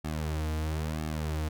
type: tone with flanger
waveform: sawtooth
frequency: 77.78 Hz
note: D#2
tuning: in tune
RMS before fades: -32 dBFS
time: 0.04-1.49 s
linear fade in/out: 10 ms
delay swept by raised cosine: 2 to 5.4 ms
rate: 1 Hz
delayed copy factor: -0.95
effects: none